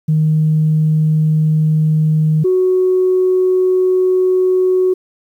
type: tone pair in turn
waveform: sine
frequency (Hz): 155.56 / 370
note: D#3 / F#4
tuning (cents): 0 / 0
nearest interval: octave + minor third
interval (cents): 1500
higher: second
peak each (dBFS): -9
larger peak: neither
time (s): 0.08-2.44 / 2.44-4.94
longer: second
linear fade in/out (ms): 10
effects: tanh soft clip ceiling -5 dBFS + 8-bit